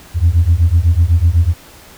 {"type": "beating tone pair", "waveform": "sine", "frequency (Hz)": [80.7, 88.7], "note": ["E2", "F2"], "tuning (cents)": [-36, 27], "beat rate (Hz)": 8, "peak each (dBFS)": -10, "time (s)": [0.14, 1.54], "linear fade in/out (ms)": 50, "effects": ["tanh soft clip ceiling -3 dBFS", "pink hiss -40 dBFS RMS until 1.97 s"]}